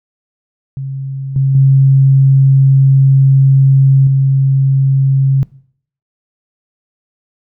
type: tone with level steps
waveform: sine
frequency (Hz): 135.4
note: C#3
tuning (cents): -40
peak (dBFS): -18 / -8 / -4 / -7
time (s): 0.77-5.43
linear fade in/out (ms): 0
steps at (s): 1.36 / 1.55 / 4.07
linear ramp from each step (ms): 2
effects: noise-tail reverb RT60 0.6 s tail -21 dB re dry